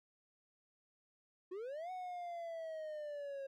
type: linear two-way sweep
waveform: triangle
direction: up then down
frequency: 349.6 to 744 to 540 Hz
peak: -40 dBFS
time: 1.51-3.47 s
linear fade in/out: 10 ms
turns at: 1.91 s
effects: none